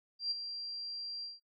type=tone with ADSR envelope; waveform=sine; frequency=4739 Hz; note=D8; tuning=15 cents sharp; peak=-30 dBFS; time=0.19-1.4 s; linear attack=120 ms; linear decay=21 ms; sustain=-9 dB; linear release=170 ms; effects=noise-tail reverb RT60 0.1 s tail -24 dB re dry